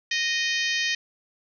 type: harmonic tone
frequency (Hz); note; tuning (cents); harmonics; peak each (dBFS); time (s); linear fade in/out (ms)
620; D#5; -6; 3 / 4 / 5 / 6 / 7 / 8 / 9 / 10; -27 / -29 / -31 / -33 / -34 / -35 / -36 / -37; 0.11-0.95; 5
effects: none